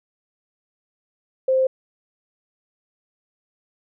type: tone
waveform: sine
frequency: 523.3 Hz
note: C5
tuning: in tune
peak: -15 dBFS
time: 1.48-1.67 s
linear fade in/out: 5 ms
effects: none